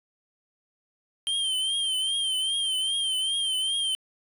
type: tone with vibrato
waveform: square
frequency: 3136 Hz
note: G7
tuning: in tune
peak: -25 dBFS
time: 1.27-3.95 s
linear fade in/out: 0 ms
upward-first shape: triangle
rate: 2.5 Hz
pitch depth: 73 cents each way
effects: resampled to 32000 Hz + 9-bit